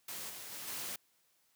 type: noise with level steps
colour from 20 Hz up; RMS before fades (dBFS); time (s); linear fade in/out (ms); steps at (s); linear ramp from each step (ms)
white; -43 / -47 / -45 / -41; 0.08-0.96; 5; 0.29 / 0.51 / 0.67; 10
effects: white hiss -73 dBFS RMS until 1.55 s + high-pass 80 Hz 12 dB/octave